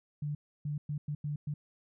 sine tone bursts at uneven times, 147.4 Hz, D3, 7 cents sharp, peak -32 dBFS, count 6, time 0.22-0.35 / 0.65-0.78 / 0.89-0.98 / 1.08-1.15 / 1.24-1.36 / 1.47-1.54 s, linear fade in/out 5 ms, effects none

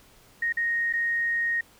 sine tone with dropouts, 1864.7 Hz, A#6, in tune, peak -23 dBFS, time 0.42-1.61 s, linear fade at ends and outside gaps 5 ms, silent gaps 0.525-0.57 / 0.928-0.935 s, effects pink hiss -56 dBFS RMS until 1.79 s

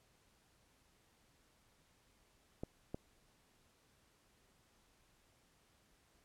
clicks, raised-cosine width 2 ms, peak -28 dBFS, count 2, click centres 2.635 / 2.945 s, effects pink hiss -72 dBFS RMS until 6.24 s + low-pass 12000 Hz 12 dB/octave

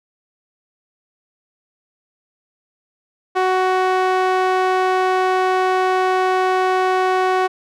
sawtooth tone with band-pass filter, 372.2 Hz, F#4, 10 cents sharp, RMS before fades -17 dBFS, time 3.35-7.48 s, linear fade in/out 20 ms, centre 890 Hz, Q 0.9, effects none

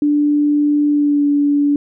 sine tone with pitch glide, 293.7 to 288.3 Hz, D4 to D4, 0 to -32 cents, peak -11 dBFS, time 0.02-1.76 s, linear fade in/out 2 ms, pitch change -32 cents, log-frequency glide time 0.88-1.26 s, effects none

